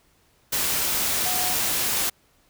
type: tone in noise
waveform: sine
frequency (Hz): 730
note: F#5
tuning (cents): -24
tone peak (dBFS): -31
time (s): 1.25-1.54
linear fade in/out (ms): 10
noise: white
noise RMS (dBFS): -24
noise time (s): 0.52-2.1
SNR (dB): -10
effects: pink hiss -62 dBFS RMS until 2.49 s